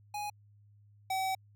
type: tone pair in turn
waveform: square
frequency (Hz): 830.6 / 761.6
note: G#5 / F#5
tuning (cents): 0 / +50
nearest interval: major second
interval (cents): 150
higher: first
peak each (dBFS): -36 / -31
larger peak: second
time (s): 0.14-0.3 / 1.1-1.35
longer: second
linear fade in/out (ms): 5
effects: added 103 Hz sine -58 dBFS peak until 1.55 s